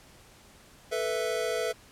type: chord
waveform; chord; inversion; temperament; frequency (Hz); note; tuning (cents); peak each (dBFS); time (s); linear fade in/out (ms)
square; A suspended second; none; equal; 440 / 493.9 / 659.3; A4 / B4 / E5; 0 / 0 / 0; -33; 0.91-1.73; 20
effects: pink hiss -55 dBFS RMS until 1.91 s + low-pass 12000 Hz 12 dB/octave